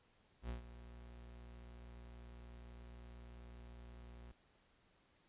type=tone with ADSR envelope; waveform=40% pulse; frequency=60 Hz; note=B1; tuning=49 cents flat; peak=-39 dBFS; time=0.42-4.32 s; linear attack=74 ms; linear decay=120 ms; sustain=-13 dB; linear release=3 ms; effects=pink hiss -73 dBFS RMS until 5.28 s + resampled to 8000 Hz